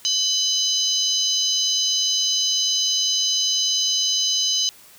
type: harmonic tone with a mistuned harmonic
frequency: 999 Hz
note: B5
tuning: 20 cents sharp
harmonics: 3 / 4 / 5 / 6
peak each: -24 / -24 / -24 / -24 dBFS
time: 0.05-4.69 s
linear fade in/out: 0 ms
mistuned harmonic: 6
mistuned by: +79 cents
effects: white hiss -48 dBFS RMS until 4.98 s